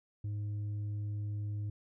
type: tone with tanh clipping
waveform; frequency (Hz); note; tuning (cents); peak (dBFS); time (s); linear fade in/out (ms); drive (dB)
triangle; 103.83; G#2; 0; -35; 0.24-1.7; 5; 8
effects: none